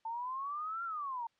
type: exponential two-way sweep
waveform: sine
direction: up then down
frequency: 890 to 1393 to 904 Hz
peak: -36 dBFS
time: 0.05-1.27 s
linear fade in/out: 5 ms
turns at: 0.84 s
effects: white hiss -75 dBFS RMS until 1.39 s + low-pass 4000 Hz 12 dB/octave

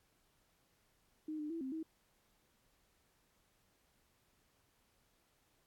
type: tone with pitch steps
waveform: sine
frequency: 309.9 / 300.5 / 330.7 / 263.3 / 319.9 Hz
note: D#4 / D4 / E4 / C4 / D#4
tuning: -7 / +40 / +6 / +11 / +48 cents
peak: -39 dBFS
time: 1.28-1.83 s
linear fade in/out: 5 ms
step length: 110 ms
effects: pink hiss -75 dBFS RMS until 5.66 s + AAC 64 kbps

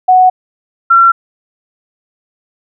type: tone pair in turn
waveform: sine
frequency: 740 / 1361.1 Hz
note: F#5 / F6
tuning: 0 / -45 cents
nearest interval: major seventh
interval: 1055 cents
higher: second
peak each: -3 dBFS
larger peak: neither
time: 0.08-0.3 / 0.9-1.12 s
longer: neither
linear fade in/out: 10 ms
effects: none

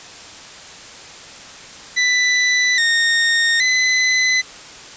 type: tone with pitch steps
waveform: sawtooth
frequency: 1988 / 1845 / 2018 Hz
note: B6 / A#6 / B6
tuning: +11 / -18 / +37 cents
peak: -10 dBFS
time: 1.96-4.42 s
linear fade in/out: 20 ms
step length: 820 ms
effects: white hiss -37 dBFS RMS until 4.96 s + resampled to 16000 Hz

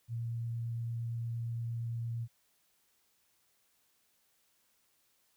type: tone with vibrato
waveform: sine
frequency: 116.54 Hz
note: A#2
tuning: in tune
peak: -34 dBFS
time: 0.08-2.28 s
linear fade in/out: 50 ms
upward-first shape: triangle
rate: 8.7 Hz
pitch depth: 8 cents each way
effects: white hiss -73 dBFS RMS until 5.36 s

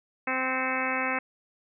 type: harmonic tone with a mistuned harmonic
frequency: 259.8 Hz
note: C4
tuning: 12 cents flat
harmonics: 1 / 2 / 3 / 4 / 5 / 6 / 7 / 8 / 9 / 10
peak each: -35 / -35 / -35 / -35 / -35 / -35 / -35 / -35 / -35 / -35 dBFS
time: 0.27-1.19 s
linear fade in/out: 5 ms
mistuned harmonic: 9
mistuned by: -71 cents
effects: none

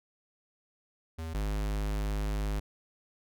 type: tone pair in turn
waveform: square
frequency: 80.9 / 51.45 Hz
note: E2 / G#1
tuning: -32 / -16 cents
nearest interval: minor sixth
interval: 784 cents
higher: first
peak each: -36 / -30 dBFS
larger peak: second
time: 1.18-1.34 / 1.34-2.6 s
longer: second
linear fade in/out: 10 ms
effects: none

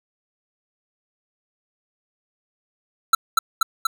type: tone with echo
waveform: square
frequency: 1335 Hz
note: E6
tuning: 22 cents sharp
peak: -11 dBFS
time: 3.13-3.15 s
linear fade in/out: 5 ms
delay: 240 ms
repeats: 3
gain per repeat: -2 dB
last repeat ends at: 3.87 s
effects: none

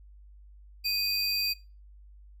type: tone pair together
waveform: square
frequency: 2489 / 4699 Hz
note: D#7 / D8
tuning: 0 / 0 cents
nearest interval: major seventh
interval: 1100 cents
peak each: -34 / -28 dBFS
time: 0.84-1.54 s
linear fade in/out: 20 ms
effects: noise-tail reverb RT60 0.3 s tail -21 dB re dry + added 50 Hz sine -49 dBFS peak until 2.4 s

